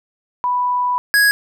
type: tone pair in turn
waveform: sine / square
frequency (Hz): 987.8 / 1661.3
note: B5 / G#6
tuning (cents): 0 / 0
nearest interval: major sixth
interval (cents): 900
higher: second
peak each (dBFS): -15 / -11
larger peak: second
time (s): 0.44-0.98 / 1.14-1.31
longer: first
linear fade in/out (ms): 0
effects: none